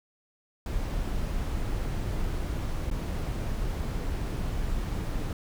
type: noise with dropouts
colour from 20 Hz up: brown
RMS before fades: -30 dBFS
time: 0.66-5.33 s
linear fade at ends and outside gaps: 2 ms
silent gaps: 2.902-2.912 s
effects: none